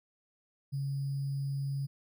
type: tone with sample-and-hold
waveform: sine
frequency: 138.59 Hz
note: C#3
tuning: in tune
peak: -31 dBFS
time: 0.72-1.87 s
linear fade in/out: 20 ms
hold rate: 4900 Hz
effects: none